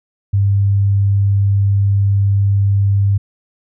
sine tone, 99.6 Hz, G2, 28 cents sharp, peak -10 dBFS, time 0.33-3.18 s, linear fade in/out 10 ms, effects none

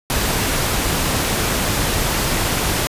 pink noise, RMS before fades -19 dBFS, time 0.1-2.87 s, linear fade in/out 0 ms, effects resampled to 32000 Hz

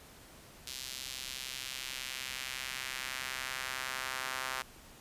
sawtooth tone with high-pass filter sweep, 130.81 Hz, C3, in tune, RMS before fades -40 dBFS, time 0.67-4.62 s, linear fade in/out 2 ms, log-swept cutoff 4000 to 1200 Hz, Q 1.2, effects pink hiss -55 dBFS RMS until 5 s + resampled to 32000 Hz

